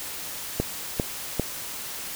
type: click train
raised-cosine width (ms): 2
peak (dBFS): -9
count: 3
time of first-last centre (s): 0.6-1.397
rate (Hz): 2.51
effects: white hiss -35 dBFS RMS until 2.15 s